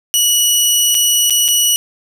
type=tone with dropouts; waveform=15% pulse; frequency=2932 Hz; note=F#7; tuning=16 cents flat; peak=-3 dBFS; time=0.14-1.76 s; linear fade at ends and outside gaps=0 ms; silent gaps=0.945-0.95 / 1.298-1.306 / 1.481-1.486 s; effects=none